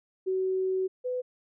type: tone pair in turn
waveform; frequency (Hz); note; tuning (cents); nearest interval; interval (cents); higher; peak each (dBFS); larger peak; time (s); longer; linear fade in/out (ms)
sine; 376.3 / 501.4; F#4 / B4; +29 / +26; perfect fourth; 497; second; -25 / -28; first; 0.26-0.88 / 1.04-1.22; first; 20
effects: none